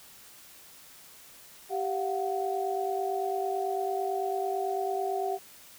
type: tone cluster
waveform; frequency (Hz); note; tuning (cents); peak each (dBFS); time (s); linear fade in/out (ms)
sine; 389.8 / 695 / 744; G4 / F5 / F#5; -10 / -9 / +9; -31 / -34 / -32; 1.69-5.39; 50
effects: white hiss -52 dBFS RMS until 5.78 s